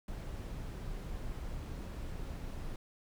brown noise, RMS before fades -41 dBFS, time 0.08-2.76 s, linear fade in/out 2 ms, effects none

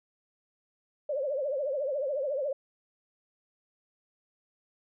sine tone with vibrato, 559 Hz, C#5, 14 cents sharp, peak -28 dBFS, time 1.09-2.53 s, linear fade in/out 5 ms, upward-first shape triangle, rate 14 Hz, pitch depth 170 cents each way, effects none

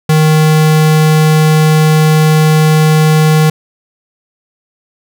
square tone, 155.56 Hz, D#3, in tune, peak -6 dBFS, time 0.09-3.5 s, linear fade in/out 5 ms, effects none

